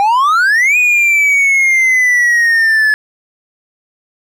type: exponential two-way sweep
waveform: triangle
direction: up then down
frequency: 784 to 2489 to 1714 Hz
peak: -6 dBFS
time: 0-2.94 s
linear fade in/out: 0 ms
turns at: 0.77 s
effects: none